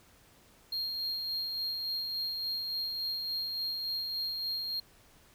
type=tone with tremolo; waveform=triangle; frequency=4227 Hz; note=C8; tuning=17 cents sharp; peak=-30 dBFS; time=0.72-4.8 s; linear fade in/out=5 ms; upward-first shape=sine; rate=3.5 Hz; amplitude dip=30%; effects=pink hiss -61 dBFS RMS until 5.34 s